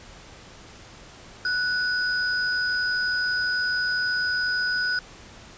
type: tone pair together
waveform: sine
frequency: 1480 / 4973 Hz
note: F#6 / D#8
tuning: 0 / -2 cents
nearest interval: octave + major sixth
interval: 2098 cents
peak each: -23 / -29 dBFS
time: 1.45-4.99 s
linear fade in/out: 2 ms
effects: pink hiss -46 dBFS RMS until 5.57 s + resampled to 16000 Hz